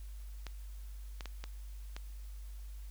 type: clicks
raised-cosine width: 0.2 ms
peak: -26 dBFS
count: 5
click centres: 0.467 / 1.208 / 1.257 / 1.44 / 1.965 s
effects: added 50 Hz sine -43 dBFS peak until 2.9 s + white hiss -63 dBFS RMS until 2.9 s